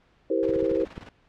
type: chord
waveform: sine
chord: C dominant seventh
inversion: first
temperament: just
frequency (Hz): 327 / 392.4 / 470.9 / 523.3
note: E4 / G4 / Bb4 / C5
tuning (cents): -14 / +2 / +18 / 0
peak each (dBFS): -27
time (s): 0.3-0.85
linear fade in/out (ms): 5
type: noise with tremolo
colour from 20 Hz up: pink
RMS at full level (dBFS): -42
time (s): 0.43-1.09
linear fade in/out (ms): 0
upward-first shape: square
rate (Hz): 19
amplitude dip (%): 60
type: clicks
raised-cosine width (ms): 3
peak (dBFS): -23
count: 5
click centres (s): 0.493 / 0.562 / 0.627 / 0.715 / 0.979
effects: pink hiss -62 dBFS RMS until 1.28 s + low-pass 3000 Hz 12 dB/octave